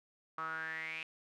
sawtooth tone with band-pass filter sweep, 160 Hz, D#3, 49 cents sharp, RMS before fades -41 dBFS, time 0.38-1.03 s, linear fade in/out 2 ms, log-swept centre 1200 to 2600 Hz, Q 9.8, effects none

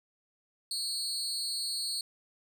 30% pulse tone with amplitude modulation, 4335 Hz, C#8, 39 cents flat, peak -25 dBFS, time 0.71-2.01 s, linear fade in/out 2 ms, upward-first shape sine, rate 299 Hz, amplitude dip 90%, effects none

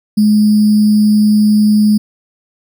sine tone with sample-and-hold, 211.2 Hz, G#3, 29 cents sharp, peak -6 dBFS, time 0.17-1.98 s, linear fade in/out 10 ms, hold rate 4900 Hz, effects none

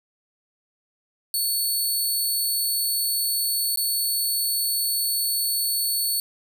10% pulse tone with dropouts, 4435 Hz, C#8, in tune, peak -15 dBFS, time 1.34-6.2 s, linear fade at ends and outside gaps 1 ms, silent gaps 3.76-3.773 s, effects none

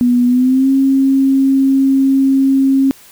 sine tone with pitch glide, 244.5 to 269.7 Hz, B3 to C#4, -17 to -47 cents, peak -8 dBFS, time 0.01-2.91 s, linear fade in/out 0 ms, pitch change +170 cents, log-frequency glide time 0.26-0.69 s, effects white hiss -42 dBFS RMS until 3.11 s

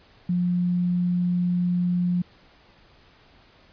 sine tone, 177.4 Hz, F3, 27 cents sharp, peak -20 dBFS, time 0.29-2.22 s, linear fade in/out 5 ms, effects pink hiss -55 dBFS RMS until 3.72 s + resampled to 11025 Hz

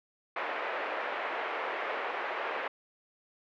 pink band-pass noise, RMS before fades -35 dBFS, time 0.36-2.68 s, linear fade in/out 5 ms, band 460 to 2400 Hz, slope 24 dB/octave, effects none

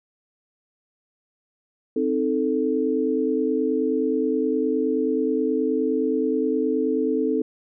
sine chord, A diminished, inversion first, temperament equal, 261.6 / 311.1 / 440 Hz, C4 / Eb4 / A4, 0 / 0 / 0 cents, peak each -24 / -25 / -23 dBFS, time 1.96-7.42 s, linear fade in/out 5 ms, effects none

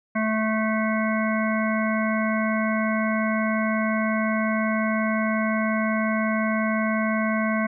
harmonic tone, 218.6 Hz, A3, 11 cents flat, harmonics 1 / 3 / 5 / 7 / 9 / 10, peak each -23 / -28 / -30 / -31 / -33 / -33 dBFS, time 0.15-7.67 s, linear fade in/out 10 ms, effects none

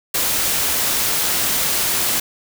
white noise, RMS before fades -19 dBFS, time 0.14-2.2 s, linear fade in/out 5 ms, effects none

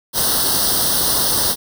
white noise with comb filter, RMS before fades -17 dBFS, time 0.13-1.56 s, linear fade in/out 50 ms, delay 0.21 ms, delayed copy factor +1, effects none

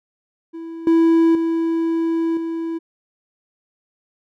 triangle tone with level steps, 329.6 Hz, E4, in tune, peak -27 / -9 / -15 / -20 dBFS, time 0.53-2.79 s, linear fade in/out 20 ms, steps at 0.87 / 1.35 / 2.37 s, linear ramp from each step 2 ms, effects none

